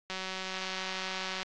click train, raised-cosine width 0.2 ms, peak -19 dBFS, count 251, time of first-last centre 0.1-1.43 s, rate 188 Hz, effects low-pass 6000 Hz 12 dB/octave + AAC 48 kbps

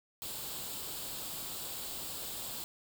white noise with comb filter, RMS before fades -41 dBFS, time 0.22-2.64 s, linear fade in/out 0 ms, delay 0.25 ms, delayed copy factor +0.55, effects none

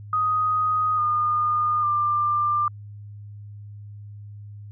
sine tone with pitch steps, 1248 / 1218.8 / 1190.3 Hz, D#6 / D#6 / D6, +5 / -36 / +23 cents, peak -19 dBFS, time 0.13-2.68 s, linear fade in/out 2 ms, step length 850 ms, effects added 103 Hz sine -37 dBFS peak until 4.71 s

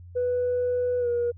sine tone with pitch glide, 493.9 to 478.2 Hz, B4 to A#4, 0 to +44 cents, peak -21 dBFS, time 0.15-1.32 s, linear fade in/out 20 ms, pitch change -56 cents, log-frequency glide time 0.99-1.08 s, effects tanh soft clip ceiling -19 dBFS + added 88 Hz sine -42 dBFS peak until 1.37 s

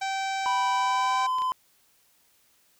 harmonic tone, 775 Hz, G5, 20 cents flat, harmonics 1 / 2 / 3 / 4 / 5 / 6 / 7 / 8 / 9 / 10, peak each -28 / -36 / -36 / -44 / -41 / -47 / -44 / -47 / -47 / -49 dBFS, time 0.01-1.27 s, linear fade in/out 10 ms
triangle tone with pitch glide, 987.8 to 1020.3 Hz, B5 to C6, 0 to -44 cents, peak -22 dBFS, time 0.46-1.52 s, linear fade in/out 0 ms, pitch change +56 cents, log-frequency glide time 0.72-1.24 s
clicks, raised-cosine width 0.2 ms, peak -26 / -24 dBFS, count 2, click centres 1.385 / 1.42 s
effects white hiss -64 dBFS RMS until 2.79 s

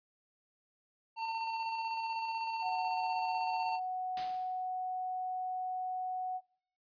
square tone with tremolo, 903 Hz, A5, 45 cents sharp, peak -34 dBFS, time 1.16-3.8 s, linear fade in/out 50 ms, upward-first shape square, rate 16 Hz, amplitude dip 25%
sine tone, 740 Hz, F#5, in tune, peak -34 dBFS, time 2.61-6.41 s, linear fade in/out 50 ms
white noise with exponential decay, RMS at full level -40 dBFS, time 4.17-4.68 s, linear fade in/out 2 ms, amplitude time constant 110 ms
effects noise-tail reverb RT60 0.7 s tail -26 dB re dry + resampled to 11025 Hz

